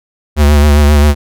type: tone with vibrato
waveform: square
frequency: 73.42 Hz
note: D2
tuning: in tune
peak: -5 dBFS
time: 0.36-1.15 s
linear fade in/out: 50 ms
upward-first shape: triangle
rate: 7.5 Hz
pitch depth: 53 cents each way
effects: none